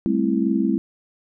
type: chord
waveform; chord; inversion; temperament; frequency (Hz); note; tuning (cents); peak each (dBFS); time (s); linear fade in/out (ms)
sine; A minor seventh; third; just; 198 / 220 / 264 / 330; G3 / A3 / C4 / E4; +18 / 0 / +16 / +2; -23; 0.06-0.78; 0
effects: none